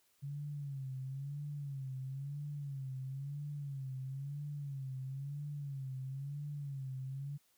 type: tone with vibrato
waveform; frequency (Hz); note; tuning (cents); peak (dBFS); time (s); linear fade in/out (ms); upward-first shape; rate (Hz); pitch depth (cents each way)
sine; 138.59; C#3; 0; -39; 0.22-7.38; 20; sine; 1; 97
effects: white hiss -73 dBFS RMS until 7.57 s